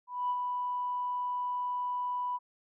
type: tone with ADSR envelope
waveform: sine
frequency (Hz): 987.8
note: B5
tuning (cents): 0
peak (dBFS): -26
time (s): 0.07-2.39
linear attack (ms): 230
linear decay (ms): 48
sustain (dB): -4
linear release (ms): 35
effects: tanh soft clip ceiling -23 dBFS